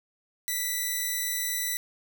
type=tone; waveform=5% pulse; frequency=1975.5 Hz; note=B6; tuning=in tune; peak=-17 dBFS; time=0.48-1.77 s; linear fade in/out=0 ms; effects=none